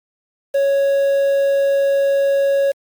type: tone with quantisation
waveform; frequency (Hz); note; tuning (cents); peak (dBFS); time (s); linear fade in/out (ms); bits
triangle; 554.4; C#5; 0; -11; 0.54-2.72; 10; 6
effects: Opus 48 kbps